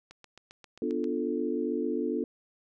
click train, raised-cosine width 0.2 ms, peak -31 dBFS, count 8, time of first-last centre 0.11-1.042 s, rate 7.51 Hz
sine chord, B half-diminished seventh, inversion none, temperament equal, 246.9 / 293.7 / 349.2 / 440 Hz, B3 / D4 / F4 / A4, 0 / 0 / 0 / 0 cents, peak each -33 dBFS, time 0.82-2.24 s, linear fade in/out 2 ms
effects none

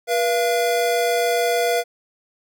square tone pair together, 482.6 / 685 Hz, B4 / F5, -40 / -34 cents, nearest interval tritone, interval 606 cents, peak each -21 dBFS, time 0.07-1.84 s, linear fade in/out 50 ms, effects none

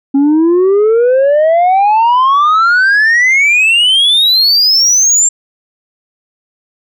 sine exponential sweep, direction up, 271.4 to 7459 Hz, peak -3 dBFS, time 0.14-5.29 s, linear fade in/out 10 ms, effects tanh soft clip ceiling -5 dBFS

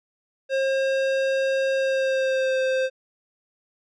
square tone with pitch glide, 536 to 523.2 Hz, C5 to C5, +42 to 0 cents, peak -21 dBFS, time 0.49-2.9 s, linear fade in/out 50 ms, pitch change -42 cents, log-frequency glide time 1.75-2.6 s, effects low-pass 4000 Hz 12 dB/octave

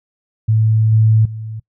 sine tone with level steps, 110 Hz, A2, in tune, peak -10 / -8 / -24 dBFS, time 0.48-1.6 s, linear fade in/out 10 ms, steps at 0.92 / 1.25 s, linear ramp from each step 5 ms, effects noise-tail reverb RT60 0.1 s tail -23 dB re dry

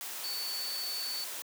sine tone in noise, 4482 Hz, C#8, 18 cents sharp, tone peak -35 dBFS, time 0.24-1.24 s, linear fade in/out 0 ms, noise white, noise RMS -40 dBFS, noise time 0.01-1.42 s, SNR +2 dB, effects high-pass 400 Hz 12 dB/octave

